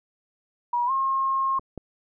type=tone with pitch glide; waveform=sine; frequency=962 to 1073.6 Hz; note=B5 to C6; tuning=-46 to +44 cents; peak=-21 dBFS; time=0.73-1.59 s; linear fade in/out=5 ms; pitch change=+190 cents; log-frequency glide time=0.86-0.91 s
type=clicks; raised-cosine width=2 ms; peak=-29 / -21 dBFS; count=2; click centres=1.595 / 1.777 s
effects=none